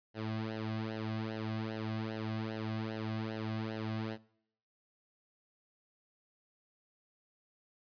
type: tone with flanger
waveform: sawtooth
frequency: 110 Hz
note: A2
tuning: in tune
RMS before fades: -38 dBFS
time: 0.14-4.18 s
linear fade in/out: 50 ms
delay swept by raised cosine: 0.84 to 2.24 ms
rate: 2.5 Hz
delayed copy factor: -0.9
effects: noise-tail reverb RT60 0.7 s tail -22 dB re dry + resampled to 11025 Hz